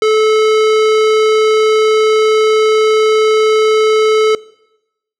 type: tone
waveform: square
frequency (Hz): 433.9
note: A4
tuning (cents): -24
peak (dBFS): -9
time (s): 0.02-4.35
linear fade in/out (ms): 2
effects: noise-tail reverb RT60 0.9 s tail -21 dB re dry + low-pass 5000 Hz 12 dB/octave